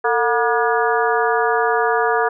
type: harmonic tone with a mistuned harmonic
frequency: 240.2 Hz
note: B3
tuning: 48 cents flat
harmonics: 2 / 3 / 4 / 5 / 6 / 7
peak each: -19 / -21 / -22 / -23 / -24 / -24 dBFS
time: 0.04-2.29 s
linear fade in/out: 10 ms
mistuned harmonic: 2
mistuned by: -110 cents
effects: none